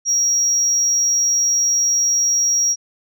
sine tone, 5660 Hz, F8, 22 cents sharp, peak -12 dBFS, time 0.05-2.76 s, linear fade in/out 50 ms, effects tanh soft clip ceiling -12 dBFS

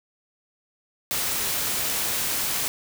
white noise, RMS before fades -26 dBFS, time 1.11-2.68 s, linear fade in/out 0 ms, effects none

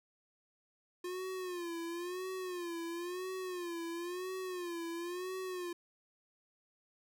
square tone with vibrato, 354.4 Hz, F4, 25 cents sharp, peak -39 dBFS, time 1.04-5.73 s, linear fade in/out 5 ms, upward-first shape sine, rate 0.98 Hz, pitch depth 100 cents each way, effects none

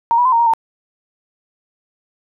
sine tone with pitch steps, 929 / 974 / 1028 / 926 / 939 / 907 Hz, A#5 / B5 / C6 / A#5 / A#5 / A#5, -6 / -24 / -31 / -12 / +12 / -48 cents, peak -10 dBFS, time 0.11-0.536 s, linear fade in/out 0 ms, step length 71 ms, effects none

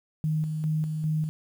sine tone with tremolo, 155.56 Hz, D#3, in tune, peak -23 dBFS, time 0.24-1.29 s, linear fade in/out 0 ms, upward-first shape square, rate 2.5 Hz, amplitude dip 40%, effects 9-bit

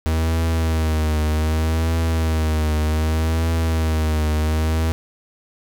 45% pulse tone with vibrato, 79.3 Hz, D#2, 33 cents sharp, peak -17 dBFS, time 0.06-4.92 s, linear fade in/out 0 ms, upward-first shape triangle, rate 0.65 Hz, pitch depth 62 cents each way, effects none

